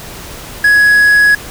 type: tone with quantisation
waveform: triangle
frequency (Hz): 1674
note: G#6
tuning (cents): +13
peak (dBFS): -3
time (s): 0.64-1.35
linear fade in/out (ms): 5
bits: 5
effects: pink hiss -29 dBFS RMS until 1.5 s